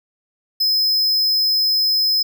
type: tone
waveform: square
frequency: 5100 Hz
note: D#8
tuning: 42 cents sharp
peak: -15 dBFS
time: 0.6-2.23 s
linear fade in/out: 10 ms
effects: none